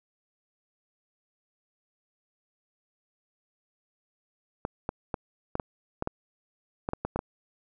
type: clicks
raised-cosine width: 1 ms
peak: -15 dBFS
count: 12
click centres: 4.651 / 4.891 / 5.142 / 5.554 / 5.598 / 6.024 / 6.074 / 6.889 / 6.934 / 7.05 / 7.16 / 7.191 s
effects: none